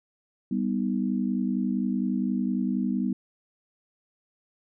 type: chord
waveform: sine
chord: G augmented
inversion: none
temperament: equal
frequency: 196 / 246.9 / 311.1 Hz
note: G3 / B3 / D#4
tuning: 0 / 0 / 0 cents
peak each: -27 / -27 / -33 dBFS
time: 0.51-3.13 s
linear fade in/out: 5 ms
effects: none